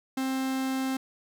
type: tone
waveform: 45% pulse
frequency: 263.9 Hz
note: C4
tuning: 15 cents sharp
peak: -27 dBFS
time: 0.17-0.97 s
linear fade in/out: 5 ms
effects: none